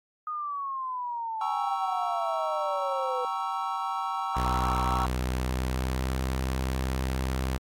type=exponential sweep; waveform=sine; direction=down; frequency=1243 to 493.9 Hz; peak=-30 dBFS; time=0.27-3.25 s; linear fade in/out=2 ms
type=chord; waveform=triangle; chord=G diminished seventh; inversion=none; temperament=equal with one note detuned; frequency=777.7 / 932.3 / 1108.7 / 1318.5 Hz; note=G5 / Bb5 / Db6 / Fb6; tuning=-14 / 0 / 0 / 0 cents; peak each=-32 dBFS; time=1.41-5.06 s; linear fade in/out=2 ms
type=tone with pitch glide; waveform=sawtooth; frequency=63 to 65.07 Hz; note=B1 to C2; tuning=+35 to -9 cents; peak=-23 dBFS; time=4.36-7.58 s; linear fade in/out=10 ms; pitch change=+56 cents; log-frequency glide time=5.22-6.25 s
effects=AAC 48 kbps